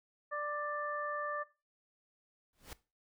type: harmonic tone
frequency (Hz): 590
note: D5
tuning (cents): +8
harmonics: 1 / 2 / 3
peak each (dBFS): -40 / -38 / -42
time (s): 0.31-1.44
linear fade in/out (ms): 20
type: noise with exponential growth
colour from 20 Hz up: pink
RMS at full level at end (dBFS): -43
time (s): 2.53-2.73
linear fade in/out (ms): 1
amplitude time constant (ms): 43
effects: noise-tail reverb RT60 0.3 s tail -18 dB re dry